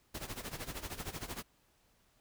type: noise with tremolo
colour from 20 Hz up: pink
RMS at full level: -40 dBFS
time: 0.14-1.43 s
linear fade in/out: 10 ms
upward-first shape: sine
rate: 13 Hz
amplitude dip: 80%
effects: pink hiss -71 dBFS RMS until 2.2 s